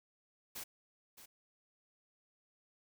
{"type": "noise with echo", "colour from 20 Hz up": "white", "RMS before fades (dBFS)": -45, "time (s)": [0.55, 0.64], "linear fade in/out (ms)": 10, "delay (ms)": 620, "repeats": 1, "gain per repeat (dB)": -11, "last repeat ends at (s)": 1.26, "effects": []}